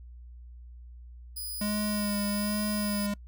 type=tone; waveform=5% pulse; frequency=4978 Hz; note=D#8; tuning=in tune; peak=-28 dBFS; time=1.36-3.07 s; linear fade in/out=10 ms
type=tone with vibrato; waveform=square; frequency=206.8 Hz; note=G#3; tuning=7 cents flat; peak=-29 dBFS; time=1.61-3.14 s; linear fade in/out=5 ms; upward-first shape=sine; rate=1.2 Hz; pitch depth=24 cents each way
effects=noise-tail reverb RT60 0.1 s tail -24 dB re dry + added 60 Hz sine -44 dBFS peak until 3.27 s